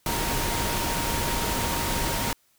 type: tone in noise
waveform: sine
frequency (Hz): 932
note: A#5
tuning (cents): -1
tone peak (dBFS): -33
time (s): 0.06-2.33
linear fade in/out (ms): 2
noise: pink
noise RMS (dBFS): -27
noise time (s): 0.06-2.33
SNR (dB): -9
effects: white hiss -65 dBFS RMS until 2.58 s